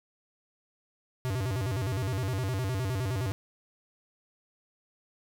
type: tone with vibrato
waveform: square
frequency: 111 Hz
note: A2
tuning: 16 cents sharp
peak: -29 dBFS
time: 1.25-3.32 s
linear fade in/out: 0 ms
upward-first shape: square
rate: 9.7 Hz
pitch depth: 250 cents each way
effects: none